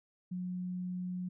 sine tone, 181.1 Hz, F#3, 37 cents flat, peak -35 dBFS, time 0.31-1.29 s, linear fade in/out 10 ms, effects none

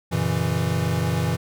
square chord, F# dominant seventh, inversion none, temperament equal with one note detuned, 92.5 / 119.06 / 138.59 / 164.81 Hz, F#2 / A#2 / C#3 / E3, 0 / +37 / 0 / 0 cents, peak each -28 / -27 / -30 / -25 dBFS, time 0.11-1.37 s, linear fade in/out 20 ms, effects none

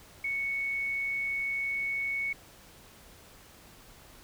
sine tone, 2217 Hz, C#7, in tune, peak -29 dBFS, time 0.24-2.33 s, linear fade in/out 5 ms, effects pink hiss -54 dBFS RMS until 4.23 s

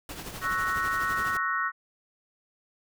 pink noise with tremolo, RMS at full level -37 dBFS, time 0.09-1.37 s, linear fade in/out 2 ms, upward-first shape triangle, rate 12 Hz, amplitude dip 60%
sine chord, F# dominant seventh, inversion second, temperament equal, 1108.7 / 1318.5 / 1480 / 1864.7 Hz, C#6 / E6 / F#6 / A#6, 0 / 0 / 0 / 0 cents, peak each -31 dBFS, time 0.41-1.72 s, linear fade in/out 50 ms
effects none

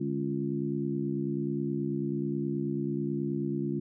harmonic tone with a mistuned harmonic, 69.3 Hz, C#2, in tune, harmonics 2 / 3 / 4 / 5, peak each -34 / -34 / -34 / -34 dBFS, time 0-3.8 s, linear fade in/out 10 ms, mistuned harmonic 2, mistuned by +98 cents, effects none

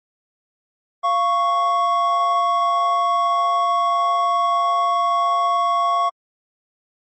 triangle tone pair together, 692.9 / 1108.7 Hz, F5 / C#6, -14 / 0 cents, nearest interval minor sixth, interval 814 cents, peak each -19 / -15 dBFS, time 1.03-6.1 s, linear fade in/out 20 ms, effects MP3 32 kbps

